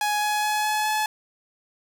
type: tone with pitch steps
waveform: sawtooth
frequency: 836 / 841.3 / 846.7 / 852.1 / 857.5 Hz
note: G#5 / G#5 / G#5 / G#5 / A5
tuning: +11 / +22 / +33 / +44 / -45 cents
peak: -18 dBFS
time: 0.01-1.06 s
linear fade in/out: 2 ms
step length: 210 ms
effects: none